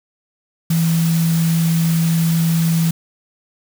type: tone in noise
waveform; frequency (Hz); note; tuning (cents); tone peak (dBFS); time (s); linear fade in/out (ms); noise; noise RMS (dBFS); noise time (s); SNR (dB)
sine; 164.81; E3; 0; -13; 0.7-2.91; 5; white; -28; 0.7-2.91; +12
effects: none